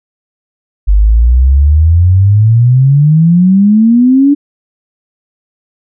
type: exponential sweep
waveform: sine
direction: up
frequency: 48.36 to 291.3 Hz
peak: -3 dBFS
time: 0.87-4.35 s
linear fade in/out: 20 ms
effects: none